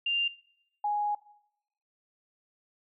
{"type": "tone pair in turn", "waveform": "sine", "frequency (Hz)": [2792, 830.1], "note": ["F7", "G#5"], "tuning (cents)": [-1, -1], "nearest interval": "octave + major sixth", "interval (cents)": 2100, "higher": "first", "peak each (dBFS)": -26, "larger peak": "neither", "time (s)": [[0.06, 0.28], [0.84, 1.15]], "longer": "second", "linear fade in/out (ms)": 5, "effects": ["noise-tail reverb RT60 0.8 s tail -20 dB re dry"]}